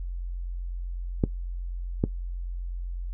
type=clicks; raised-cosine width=3 ms; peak=-8 dBFS; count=2; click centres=1.238 / 2.039 s; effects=noise-tail reverb RT60 0.1 s tail -18 dB re dry + added 44 Hz sine -30 dBFS peak until 3.13 s